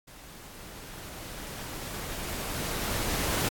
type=noise with level ramp; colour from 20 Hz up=pink; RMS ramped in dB=-49 to -28 dBFS; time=0.07-3.49 s; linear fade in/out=10 ms; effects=AAC 64 kbps